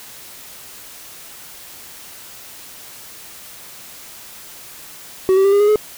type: tone with pitch steps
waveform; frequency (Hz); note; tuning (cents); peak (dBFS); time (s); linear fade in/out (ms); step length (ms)
triangle; 377.3 / 386.3 / 395.6 / 405.1 / 414.8 / 424.7; F#4 / G4 / G4 / G#4 / G#4 / G#4; +34 / -25 / +16 / -43 / -2 / +39; -8; 5.29-5.758; 0; 78
effects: white hiss -38 dBFS RMS until 5.97 s